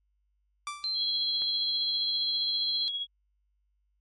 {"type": "tone with exponential decay", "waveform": "sawtooth", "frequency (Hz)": 1171, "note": "D6", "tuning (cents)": -5, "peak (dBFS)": -27, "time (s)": [0.67, 1.02], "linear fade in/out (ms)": 1, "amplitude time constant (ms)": 75}
{"type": "tone", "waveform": "sine", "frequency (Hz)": 4124, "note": "C8", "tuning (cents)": -26, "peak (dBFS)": -28, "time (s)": [0.84, 2.88], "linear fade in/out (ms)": 0}
{"type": "tone with tremolo", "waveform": "sine", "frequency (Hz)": 3322, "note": "G#7", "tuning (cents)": 0, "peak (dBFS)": -28, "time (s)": [0.94, 3.07], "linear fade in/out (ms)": 50, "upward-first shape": "triangle", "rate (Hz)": 15, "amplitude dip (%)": 50}
{"type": "click", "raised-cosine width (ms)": 0.5, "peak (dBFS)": -32, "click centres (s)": 1.42}
{"effects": ["added 50 Hz sine -70 dBFS peak until 4 s", "MP3 48 kbps"]}